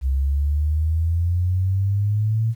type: exponential sweep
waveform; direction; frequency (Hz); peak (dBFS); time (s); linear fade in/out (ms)
sine; up; 65.41 to 114.7; -17; 0.01-2.55; 50
effects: 9-bit